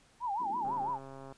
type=tone with vibrato; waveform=sine; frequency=886 Hz; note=A5; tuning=12 cents sharp; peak=-31 dBFS; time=0.2-0.99 s; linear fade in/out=50 ms; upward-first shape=sine; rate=6 Hz; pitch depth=210 cents each way
type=band-pass noise; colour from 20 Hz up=pink; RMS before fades=-49 dBFS; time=0.39-0.91 s; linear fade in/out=20 ms; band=180 to 390 Hz; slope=48 dB/octave
type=click train; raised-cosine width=1 ms; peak=-34 dBFS; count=92; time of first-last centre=0.65-1.324 s; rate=135 Hz
effects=pink hiss -64 dBFS RMS until 1.37 s + resampled to 22050 Hz